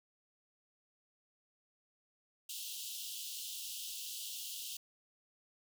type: high-pass noise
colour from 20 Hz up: pink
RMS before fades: -44 dBFS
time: 2.49-4.77 s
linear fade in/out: 5 ms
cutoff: 2800 Hz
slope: 96 dB/octave
effects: none